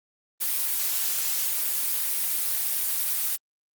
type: noise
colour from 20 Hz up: blue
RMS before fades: -26 dBFS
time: 0.4-3.37 s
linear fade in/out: 20 ms
effects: Opus 32 kbps